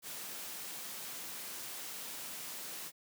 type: high-pass noise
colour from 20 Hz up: white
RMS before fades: -44 dBFS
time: 0.02-2.92 s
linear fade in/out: 50 ms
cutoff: 130 Hz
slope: 24 dB/octave
effects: none